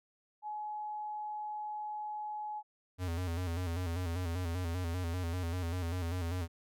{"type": "tone", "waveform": "sine", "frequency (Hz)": 846, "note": "G#5", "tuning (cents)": 32, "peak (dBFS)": -37, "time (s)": [0.42, 2.63], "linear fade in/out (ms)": 50}
{"type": "tone with vibrato", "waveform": "square", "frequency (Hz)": 87.31, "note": "F2", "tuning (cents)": 0, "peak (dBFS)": -34, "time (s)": [2.98, 6.48], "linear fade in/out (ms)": 50, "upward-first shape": "square", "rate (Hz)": 5.1, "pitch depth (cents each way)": 72}
{"effects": []}